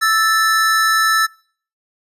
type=tone pair together; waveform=square; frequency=1318.5 / 1760 Hz; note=E6 / A6; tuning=0 / 0 cents; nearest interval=perfect fourth; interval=500 cents; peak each=-16 dBFS; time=0.01-1.27 s; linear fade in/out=20 ms; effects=noise-tail reverb RT60 0.5 s tail -26 dB re dry + resampled to 32000 Hz